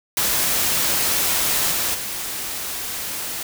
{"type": "noise with level steps", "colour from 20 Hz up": "white", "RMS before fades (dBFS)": [-20, -22, -28], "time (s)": [0.17, 3.43], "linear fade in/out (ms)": 2, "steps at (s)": [1.71, 1.94], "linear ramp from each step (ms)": 10, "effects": []}